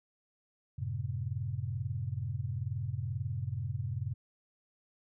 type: chord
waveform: sine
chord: F# diminished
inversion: none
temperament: just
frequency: 92.5 / 111 / 133.2 Hz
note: F#2 / A2 / C3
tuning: 0 / +16 / +31 cents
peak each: -38 / -37 / -37 dBFS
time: 0.78-4.14 s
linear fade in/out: 10 ms
effects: none